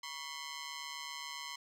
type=ring-modulated tone; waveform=10% pulse; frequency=1037 Hz; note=C6; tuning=16 cents flat; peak=-30 dBFS; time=0.03-1.56 s; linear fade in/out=5 ms; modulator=73.7 Hz; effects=low-pass 11000 Hz 12 dB/octave